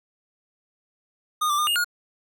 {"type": "tone with pitch steps", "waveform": "square", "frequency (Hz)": [1228, 1173, 1213, 2841, 1435], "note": ["D#6", "D6", "D#6", "F7", "F6"], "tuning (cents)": [-23, -2, -44, 29, 47], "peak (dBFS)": -21, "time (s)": [1.41, 1.845], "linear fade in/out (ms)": 10, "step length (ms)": 87, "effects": []}